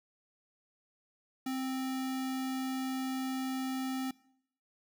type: tone with sample-and-hold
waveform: sine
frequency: 261.6 Hz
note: C4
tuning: in tune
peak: -32 dBFS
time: 1.46-4.11 s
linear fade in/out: 5 ms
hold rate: 1050 Hz
effects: noise-tail reverb RT60 0.7 s tail -22 dB re dry